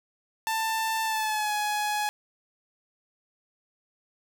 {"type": "tone with pitch glide", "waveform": "sawtooth", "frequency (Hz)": [889, 839.1], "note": ["A5", "G#5"], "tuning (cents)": [18, 18], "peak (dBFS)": -22, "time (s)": [0.47, 2.09], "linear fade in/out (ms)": 0, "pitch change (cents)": -100, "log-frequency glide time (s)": [1.04, 1.52], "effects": []}